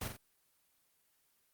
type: noise with echo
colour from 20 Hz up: pink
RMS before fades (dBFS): -39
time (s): 0.01-0.08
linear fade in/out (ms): 5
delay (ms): 44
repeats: 2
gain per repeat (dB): -6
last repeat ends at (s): 0.168
effects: white hiss -74 dBFS RMS until 1.53 s + Opus 24 kbps